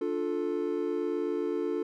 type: chord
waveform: triangle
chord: D minor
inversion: none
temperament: just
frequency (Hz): 293.7 / 352.4 / 440.5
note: D4 / F4 / A4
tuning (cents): 0 / +16 / +2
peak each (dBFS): -32 / -30 / -30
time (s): 0.01-1.83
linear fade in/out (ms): 5
effects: none